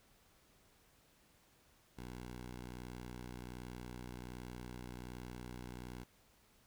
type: tone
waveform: 10% pulse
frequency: 61.3 Hz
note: B1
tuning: 12 cents flat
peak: -38 dBFS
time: 1.97-6.04 s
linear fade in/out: 10 ms
effects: pink hiss -69 dBFS RMS until 6.66 s